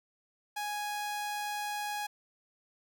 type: tone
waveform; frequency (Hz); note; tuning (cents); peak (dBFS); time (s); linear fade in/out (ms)
sawtooth; 830.6; G#5; 0; -30; 0.56-2.07; 10
effects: none